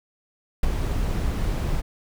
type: noise with ADSR envelope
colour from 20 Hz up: brown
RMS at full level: -18 dBFS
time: 0.63-1.82 s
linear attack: 4 ms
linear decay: 16 ms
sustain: -6 dB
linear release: 25 ms
effects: none